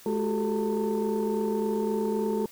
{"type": "tone cluster", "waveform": "sine", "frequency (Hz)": [212.6, 366.7, 394.8, 438.4, 899], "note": ["G#3", "F#4", "G4", "A4", "A5"], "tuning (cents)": [41, -15, 12, -6, 37], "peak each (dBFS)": [-28, -32, -32, -28, -36], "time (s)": [0.06, 2.46], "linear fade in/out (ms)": 2, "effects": ["tanh soft clip ceiling -18 dBFS", "white hiss -51 dBFS RMS until 2.51 s"]}